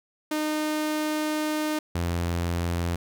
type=tone pair in turn; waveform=sawtooth; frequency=306.2 / 85.92 Hz; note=D#4 / F2; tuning=-28 / -28 cents; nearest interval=octave + minor seventh; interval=2200 cents; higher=first; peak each=-21 dBFS; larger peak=neither; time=0.31-1.79 / 1.95-2.96 s; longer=first; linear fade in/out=5 ms; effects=none